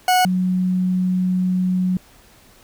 40% pulse / sine tone pair in turn, 734 / 183.5 Hz, F#5 / F#3, -14 / -14 cents, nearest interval 2 octaves, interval 2400 cents, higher first, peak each -12 / -16 dBFS, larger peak first, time 0.08-0.25 / 0.25-1.97 s, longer second, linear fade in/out 2 ms, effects pink hiss -50 dBFS RMS until 2.63 s

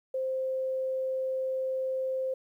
sine tone, 523.3 Hz, C5, in tune, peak -28 dBFS, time 0.14-2.34 s, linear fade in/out 5 ms, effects 11-bit

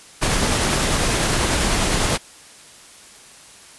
pink noise with tremolo, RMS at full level -18 dBFS, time 0.21-2.18 s, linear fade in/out 20 ms, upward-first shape triangle, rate 10 Hz, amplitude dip 25%, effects white hiss -44 dBFS RMS until 3.78 s + resampled to 24000 Hz

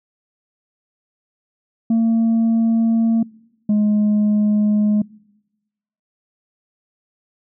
sine tone pair in turn, 227.1 / 209.8 Hz, A#3 / G#3, -45 / +18 cents, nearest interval minor second, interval 137 cents, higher first, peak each -10 dBFS, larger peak neither, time 1.9-3.23 / 3.69-5.02 s, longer neither, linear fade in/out 5 ms, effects noise-tail reverb RT60 1.0 s tail -25 dB re dry + tanh soft clip ceiling -12 dBFS

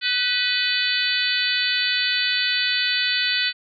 harmonic tone with a mistuned harmonic, 499.7 Hz, B4, 20 cents sharp, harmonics 3 / 4 / 5 / 6 / 7 / 8 / 9, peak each -27 / -27 / -27 / -27 / -27 / -27 / -27 dBFS, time 0.01-3.53 s, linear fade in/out 50 ms, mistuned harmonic 4, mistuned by -41 cents, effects none

